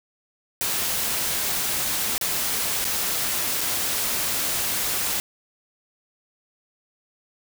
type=noise with dropouts; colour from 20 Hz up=white; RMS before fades=-25 dBFS; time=0.61-5.2 s; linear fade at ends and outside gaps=0 ms; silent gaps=2.18-2.212 / 2.844-2.851 / 3.608-3.612 s; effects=none